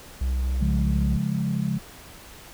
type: tone with pitch glide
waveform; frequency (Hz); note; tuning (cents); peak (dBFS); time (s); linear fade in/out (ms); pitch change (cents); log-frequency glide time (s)
triangle; 64 to 64.67; C2 to C2; -38 to -20; -20; 0.21-1.17; 5; +18; 0.64-1.04
type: chord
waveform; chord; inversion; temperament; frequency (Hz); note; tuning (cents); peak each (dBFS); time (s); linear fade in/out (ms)
sine; Db major; none; equal; 138.59 / 174.61 / 207.7; Db3 / F3 / Ab3; 0 / 0 / 0; -27; 0.6-1.79; 20
effects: pink hiss -45 dBFS RMS until 2.53 s